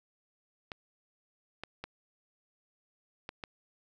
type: clicks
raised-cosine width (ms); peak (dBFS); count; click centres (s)
0.3; -23; 5; 0.718 / 1.636 / 1.84 / 3.291 / 3.438
effects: none